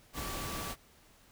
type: tone in noise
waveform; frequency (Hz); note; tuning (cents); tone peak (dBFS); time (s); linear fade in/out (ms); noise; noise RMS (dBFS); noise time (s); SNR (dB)
sine; 1151; D6; -35; -45; 0.13-0.76; 50; pink; -39; 0.13-0.76; -9
effects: pink hiss -62 dBFS RMS until 1.31 s